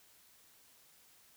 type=silence; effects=white hiss -64 dBFS RMS until 1.36 s